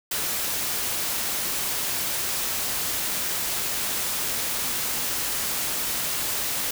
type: noise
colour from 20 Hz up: white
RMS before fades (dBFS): -27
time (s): 0.11-6.71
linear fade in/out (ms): 5
effects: none